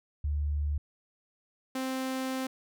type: tone pair in turn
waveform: sine / sawtooth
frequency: 73.42 / 261.6 Hz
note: D2 / C4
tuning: 0 / 0 cents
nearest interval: octave + minor seventh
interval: 2200 cents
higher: second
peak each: -27 dBFS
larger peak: neither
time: 0.24-0.78 / 1.75-2.47 s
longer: second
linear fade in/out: 5 ms
effects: none